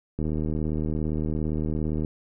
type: click train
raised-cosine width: 3 ms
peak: -16 dBFS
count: 145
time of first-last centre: 0.19-2.048 s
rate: 77.5 Hz
effects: none

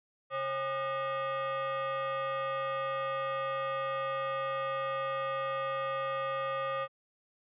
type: ring-modulated tone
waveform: square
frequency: 337.9 Hz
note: E4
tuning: 43 cents sharp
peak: -29 dBFS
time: 0.3-6.88 s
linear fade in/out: 50 ms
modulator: 879 Hz
effects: high-pass 200 Hz 12 dB/octave + resampled to 8000 Hz

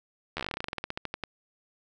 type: slowing click train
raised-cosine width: 0.3 ms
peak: -16 dBFS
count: 22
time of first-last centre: 0.37-1.237 s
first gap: 12 ms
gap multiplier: 1.11
effects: none

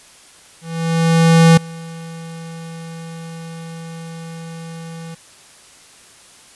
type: tone with ADSR envelope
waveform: square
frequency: 164.81 Hz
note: E3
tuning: in tune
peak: -6 dBFS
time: 0.61-5.15 s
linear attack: 960 ms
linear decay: 6 ms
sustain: -24 dB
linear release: 10 ms
effects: white hiss -45 dBFS RMS until 6.55 s + resampled to 24000 Hz

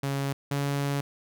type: tone pair in turn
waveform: sawtooth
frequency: 138.59 / 141.18 Hz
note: C#3 / C#3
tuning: 0 / +32 cents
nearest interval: unison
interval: 32 cents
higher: second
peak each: -23 / -22 dBFS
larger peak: second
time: 0.03-0.33 / 0.51-1.01 s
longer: second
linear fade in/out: 5 ms
effects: none

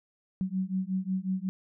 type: beating tone pair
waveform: sine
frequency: 185.4 / 190.9 Hz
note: F#3 / G3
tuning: +4 / -46 cents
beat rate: 5.5 Hz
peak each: -31 dBFS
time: 0.41-1.49 s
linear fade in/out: 0 ms
effects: none

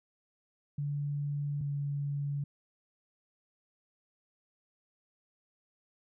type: tone pair in turn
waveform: sine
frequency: 144.3 / 142.64 Hz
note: D3 / C#3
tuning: -30 / +50 cents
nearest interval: unison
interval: 20 cents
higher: first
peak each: -31 / -31 dBFS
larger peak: neither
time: 0.78-1.61 / 1.61-2.44 s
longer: neither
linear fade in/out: 5 ms
effects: none

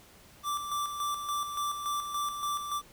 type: tone with tremolo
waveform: square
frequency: 1171 Hz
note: D6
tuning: 5 cents flat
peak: -30 dBFS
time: 0.43-2.82 s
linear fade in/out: 50 ms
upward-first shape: square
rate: 3.5 Hz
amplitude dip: 50%
effects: pink hiss -56 dBFS RMS until 2.92 s

